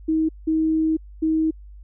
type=tone bursts at uneven times; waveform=sine; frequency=317.4 Hz; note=D#4; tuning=35 cents sharp; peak=-17 dBFS; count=3; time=0.08-0.29 / 0.47-0.97 / 1.22-1.51 s; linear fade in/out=10 ms; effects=added 50 Hz sine -39 dBFS peak until 1.83 s